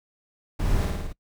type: noise with echo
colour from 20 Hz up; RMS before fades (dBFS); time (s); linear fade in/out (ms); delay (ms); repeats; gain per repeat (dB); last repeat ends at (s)
brown; -23; 0.59-0.86; 10; 54; 5; -2; 1.13
effects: noise-tail reverb RT60 0.1 s tail -23 dB re dry

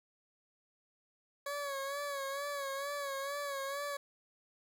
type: tone with vibrato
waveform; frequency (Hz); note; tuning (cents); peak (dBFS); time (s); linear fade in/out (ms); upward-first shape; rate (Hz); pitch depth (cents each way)
20% pulse; 560; C#5; +18; -32; 1.46-3.97; 5; sine; 2.2; 54
effects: 10-bit

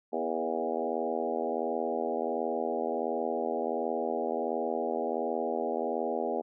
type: harmonic tone with a mistuned harmonic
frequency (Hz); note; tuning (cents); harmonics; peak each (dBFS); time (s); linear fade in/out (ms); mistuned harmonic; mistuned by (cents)
81.4; E2; -21; 3 / 4 / 5 / 6 / 7 / 8 / 9 / 10; -38 / -39 / -35 / -36 / -37 / -37 / -37 / -39; 0.12-6.42; 20; 6; -17
effects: none

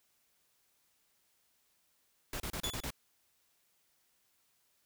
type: noise bursts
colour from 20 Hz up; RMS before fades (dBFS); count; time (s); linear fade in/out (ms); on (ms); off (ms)
pink; -39; 6; 2.33-2.905; 2; 70; 31
type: tone with exponential decay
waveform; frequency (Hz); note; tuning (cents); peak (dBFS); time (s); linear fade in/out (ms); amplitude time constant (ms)
sawtooth; 3444; A7; -38; -29; 2.64-2.88; 1; 52
effects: white hiss -74 dBFS RMS until 4.85 s

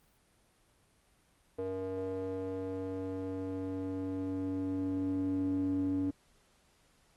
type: tone with band-pass filter sweep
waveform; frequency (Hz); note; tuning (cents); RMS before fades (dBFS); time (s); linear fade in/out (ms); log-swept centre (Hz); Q
square; 94.4; F#2; +35; -35; 1.58-6.11; 10; 460 to 270; 4.1
effects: pink hiss -68 dBFS RMS until 7.16 s + Opus 32 kbps

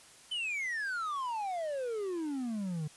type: exponential sweep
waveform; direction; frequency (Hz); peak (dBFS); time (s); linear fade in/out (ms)
triangle; down; 3085 to 146.83; -31; 0.31-2.88; 10
effects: white hiss -56 dBFS RMS until 2.96 s + resampled to 24000 Hz

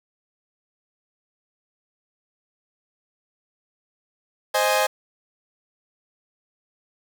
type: chord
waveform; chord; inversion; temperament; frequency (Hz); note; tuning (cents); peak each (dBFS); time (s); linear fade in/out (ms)
sawtooth; Ab major; first; equal; 523.3 / 622.3 / 830.6; C5 / Eb5 / Ab5; 0 / 0 / 0; -19; 4.54-4.87; 10
effects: 7-bit

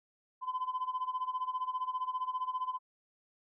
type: tone with tremolo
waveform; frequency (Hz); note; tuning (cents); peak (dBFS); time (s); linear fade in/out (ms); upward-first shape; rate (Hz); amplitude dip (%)
sine; 1018; C6; -48; -28; 0.41-2.79; 50; sine; 15; 85
effects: tanh soft clip ceiling -28 dBFS

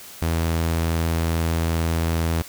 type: tone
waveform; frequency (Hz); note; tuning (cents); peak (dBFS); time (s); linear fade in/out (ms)
sawtooth; 82.41; E2; 0; -16; 0.22-2.42; 0
effects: white hiss -41 dBFS RMS until 2.48 s

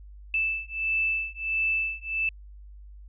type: beating tone pair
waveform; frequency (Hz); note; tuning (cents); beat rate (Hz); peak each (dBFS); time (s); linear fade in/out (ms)
sine; 2637 / 2638.5; E7 / E7; 0 / +1; 1.5; -28 / -28; 0.34-2.29; 2
effects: added 50 Hz sine -43 dBFS peak until 3.08 s

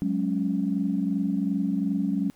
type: chord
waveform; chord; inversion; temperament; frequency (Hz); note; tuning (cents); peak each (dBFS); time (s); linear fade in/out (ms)
sine; F# suspended second; none; equal; 185 / 207.7 / 277.2; F#3 / G#3 / C#4; 0 / 0 / 0; -27; 0.02-2.3; 0
effects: tanh soft clip ceiling -13 dBFS + pink hiss -61 dBFS RMS until 2.35 s

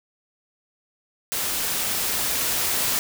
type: noise with level ramp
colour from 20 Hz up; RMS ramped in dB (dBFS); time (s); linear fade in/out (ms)
white; -26 to -23; 1.32-2.99; 0
effects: none

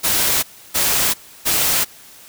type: noise bursts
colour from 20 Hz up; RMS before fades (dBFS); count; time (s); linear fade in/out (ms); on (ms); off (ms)
white; -17; 3; 0.03-1.85; 20; 400; 310
effects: white hiss -43 dBFS RMS until 2.28 s

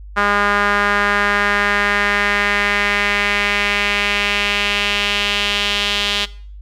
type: tone with band-pass filter sweep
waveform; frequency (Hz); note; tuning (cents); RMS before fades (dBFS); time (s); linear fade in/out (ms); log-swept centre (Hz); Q
sawtooth; 203.8; G#3; -32; -17; 0.16-6.26; 20; 1400 to 3300; 2.6
effects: noise-tail reverb RT60 0.5 s tail -19 dB re dry + added 50 Hz sine -32 dBFS peak until 6.61 s

